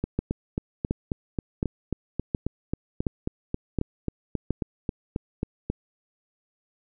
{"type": "two click trains", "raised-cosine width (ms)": 3, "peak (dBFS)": [-13, -11], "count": [22, 7], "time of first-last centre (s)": [[0.04, 5.7], [0.19, 4.507]], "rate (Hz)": [3.71, 1.39], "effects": []}